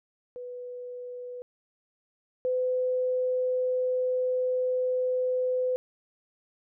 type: tone pair in turn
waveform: sine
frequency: 493.9 / 506.6 Hz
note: B4 / B4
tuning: 0 / +44 cents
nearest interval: unison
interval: 44 cents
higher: second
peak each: -36 / -24 dBFS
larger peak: second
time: 0.36-1.42 / 2.45-5.76 s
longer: second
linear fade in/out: 0 ms
effects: none